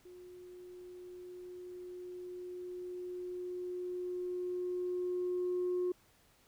sine tone with level ramp, 360 Hz, F#4, 47 cents flat, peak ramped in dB -50 to -29 dBFS, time 0.05-5.92 s, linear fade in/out 5 ms, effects tanh soft clip ceiling -28 dBFS + pink hiss -67 dBFS RMS until 6.47 s

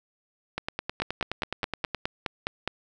two click trains, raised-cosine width 0.3 ms, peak -11 / -13 dBFS, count 9 / 14, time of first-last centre 1.02-2.676 / 0.58-1.947 s, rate 4.83 / 9.51 Hz, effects none

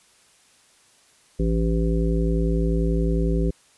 harmonic tone, 55.6 Hz, A1, 19 cents sharp, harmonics 1 / 3 / 5 / 7 / 9, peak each -21 / -24 / -29 / -28 / -32 dBFS, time 1.39-3.51 s, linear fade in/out 10 ms, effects white hiss -57 dBFS RMS until 3.77 s + resampled to 24000 Hz

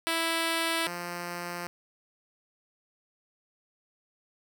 5% pulse tone pair in turn, 329.6 / 174.6 Hz, E4 / F3, 0 / 0 cents, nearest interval major seventh, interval 1100 cents, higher first, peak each -15 / -23 dBFS, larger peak first, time 0.07-0.87 / 0.87-1.67 s, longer neither, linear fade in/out 0 ms, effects none

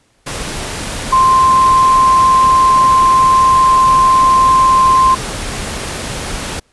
sine tone in noise, 1046.5 Hz, C6, in tune, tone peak -6 dBFS, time 1.12-5.15 s, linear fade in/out 10 ms, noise pink, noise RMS -22 dBFS, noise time 0.26-6.6 s, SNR +13 dB, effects pink hiss -56 dBFS RMS until 6.72 s + resampled to 24000 Hz

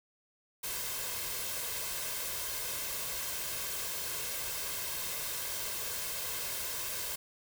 white noise with comb filter, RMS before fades -37 dBFS, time 0.63-7.16 s, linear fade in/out 10 ms, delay 1.9 ms, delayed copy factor +0.55, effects none

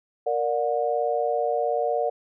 sine chord, Bb augmented, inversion none, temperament equal with one note detuned, 466.2 / 587.3 / 724.3 Hz, Bb4 / D5 / F#5, 0 / 0 / -37 cents, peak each -26 dBFS, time 0.26-2.1 s, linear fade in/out 10 ms, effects none

